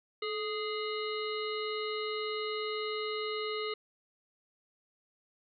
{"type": "harmonic tone with a mistuned harmonic", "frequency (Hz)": 415.3, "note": "G#4", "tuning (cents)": 0, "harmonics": [1, 3, 5, 7, 9, 10], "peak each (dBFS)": [-35, -40, -42, -43, -45, -45], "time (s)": [0.22, 3.74], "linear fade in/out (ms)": 5, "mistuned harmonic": 1, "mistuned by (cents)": 62, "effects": []}